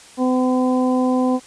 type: harmonic tone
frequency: 254.4 Hz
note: C4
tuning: 48 cents flat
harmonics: 1 / 2 / 3 / 4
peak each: -16 / -22 / -26 / -28 dBFS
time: 0.17-1.4 s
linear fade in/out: 50 ms
effects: white hiss -44 dBFS RMS until 1.46 s + resampled to 22050 Hz